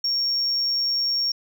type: tone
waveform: sine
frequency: 5530 Hz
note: F8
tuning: 18 cents flat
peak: -19 dBFS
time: 0.04-1.32 s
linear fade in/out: 5 ms
effects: tanh soft clip ceiling -17 dBFS